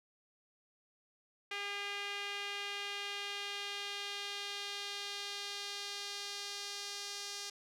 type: tone with band-pass filter sweep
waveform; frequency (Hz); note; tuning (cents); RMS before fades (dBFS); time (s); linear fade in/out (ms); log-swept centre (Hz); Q
sawtooth; 404.2; G#4; -47; -42; 1.51-7.5; 5; 2500 to 5200; 1.8
effects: none